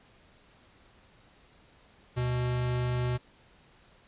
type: tone pair together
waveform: square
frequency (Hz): 73.6 / 123.78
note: D2 / B2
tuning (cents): +4 / +4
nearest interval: major sixth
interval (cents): 900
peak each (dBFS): -40 / -28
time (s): 2.16-3.18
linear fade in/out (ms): 20
effects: pink hiss -60 dBFS RMS until 4.07 s + resampled to 8000 Hz